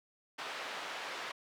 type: band-pass noise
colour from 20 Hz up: pink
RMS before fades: -42 dBFS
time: 0.38-1.32 s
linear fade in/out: 10 ms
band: 720 to 3500 Hz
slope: 12 dB/octave
effects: none